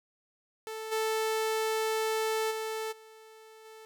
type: tone with level steps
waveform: sawtooth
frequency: 440 Hz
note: A4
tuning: in tune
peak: -33 / -24 / -29 / -47 / -44 dBFS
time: 0.67-3.85 s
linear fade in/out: 0 ms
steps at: 0.91 / 2.5 / 2.91 / 3.64 s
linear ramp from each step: 20 ms
effects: none